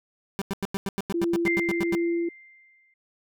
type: tone bursts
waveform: 30% pulse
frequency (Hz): 196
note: G3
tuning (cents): 0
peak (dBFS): -23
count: 14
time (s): 0.39-1.95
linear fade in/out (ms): 0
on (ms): 26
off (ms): 92
type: tone with tremolo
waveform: sine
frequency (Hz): 340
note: F4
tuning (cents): -46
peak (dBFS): -22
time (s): 1.14-2.29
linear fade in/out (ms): 5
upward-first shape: sine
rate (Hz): 1.4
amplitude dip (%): 30
type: tone with exponential decay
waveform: sine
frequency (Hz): 2093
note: C7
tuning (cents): 0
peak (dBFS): -22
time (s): 1.46-2.94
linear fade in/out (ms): 5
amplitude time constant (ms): 320
effects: none